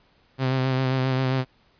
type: tone with vibrato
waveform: sawtooth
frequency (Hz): 130.81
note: C3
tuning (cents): 0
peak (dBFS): -17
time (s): 0.38-1.45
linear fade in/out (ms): 50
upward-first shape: sine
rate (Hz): 7.5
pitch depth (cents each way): 29
effects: pink hiss -61 dBFS RMS until 1.79 s + resampled to 11025 Hz